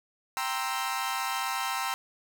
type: chord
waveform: sawtooth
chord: C dominant seventh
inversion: second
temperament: equal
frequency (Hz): 784 / 932.3 / 1046.5 / 1318.5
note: G5 / Bb5 / C6 / E6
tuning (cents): 0 / 0 / 0 / 0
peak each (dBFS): -31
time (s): 0.37-1.94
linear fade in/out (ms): 0
effects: none